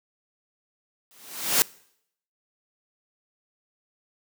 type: noise with exponential growth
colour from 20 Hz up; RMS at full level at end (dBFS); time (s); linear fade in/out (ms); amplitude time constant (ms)
white; -17; 1.11-1.62; 0; 110
effects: noise-tail reverb RT60 0.7 s tail -23 dB re dry + high-pass 150 Hz 12 dB/octave